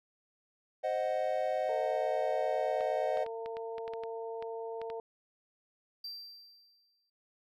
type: chord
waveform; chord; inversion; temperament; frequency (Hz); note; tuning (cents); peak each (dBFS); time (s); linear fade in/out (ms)
triangle; C diminished; none; equal; 523.3 / 622.3 / 740; C5 / Eb5 / Gb5; 0 / 0 / 0; -33 / -31 / -33; 0.83-3.25; 20
type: harmonic tone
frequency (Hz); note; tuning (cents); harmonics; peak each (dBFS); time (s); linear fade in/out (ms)
227; A#3; -46; 2 / 3 / 4; -38 / -45 / -46; 1.69-5; 2
type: clicks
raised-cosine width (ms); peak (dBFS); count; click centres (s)
0.3; -30; 12; 2.808 / 3.172 / 3.264 / 3.46 / 3.569 / 3.782 / 3.879 / 3.936 / 4.036 / 4.425 / 4.816 / 4.901
type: tone with exponential decay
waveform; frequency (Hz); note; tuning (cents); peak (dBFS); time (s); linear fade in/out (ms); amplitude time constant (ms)
triangle; 4700; D8; +1; -37; 6.04-7.1; 5; 230
effects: none